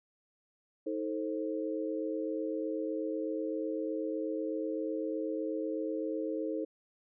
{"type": "chord", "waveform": "sine", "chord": "A diminished", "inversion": "second", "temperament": "just", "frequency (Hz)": [316.8, 440, 528], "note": ["Eb4", "A4", "C5"], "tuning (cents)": [31, 0, 16], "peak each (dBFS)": [-35, -37, -38], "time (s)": [0.86, 6.65], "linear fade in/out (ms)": 10, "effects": []}